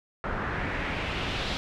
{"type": "noise with low-pass filter sweep", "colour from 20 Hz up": "pink", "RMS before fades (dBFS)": -31, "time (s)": [0.24, 1.57], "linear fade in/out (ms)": 0, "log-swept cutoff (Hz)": [1400, 3900], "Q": 1.9, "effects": []}